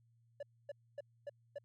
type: tone bursts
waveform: triangle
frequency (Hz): 574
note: D5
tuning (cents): -40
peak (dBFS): -39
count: 5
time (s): 0.4-1.585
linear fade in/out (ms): 5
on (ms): 29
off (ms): 260
effects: added 116 Hz sine -68 dBFS peak until 1.64 s